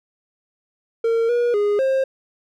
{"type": "tone with pitch steps", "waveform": "triangle", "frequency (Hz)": [458, 479.8, 412.2, 532], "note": ["A#4", "A#4", "G#4", "C5"], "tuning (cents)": [-31, 50, -13, 29], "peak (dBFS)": -14, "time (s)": [1.04, 2.04], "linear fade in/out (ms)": 5, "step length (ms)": 250, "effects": []}